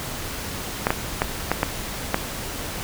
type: clicks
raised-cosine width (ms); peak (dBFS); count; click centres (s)
0.5; -3; 6; 0.869 / 0.905 / 1.219 / 1.516 / 1.631 / 2.144
effects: pink hiss -31 dBFS RMS until 2.83 s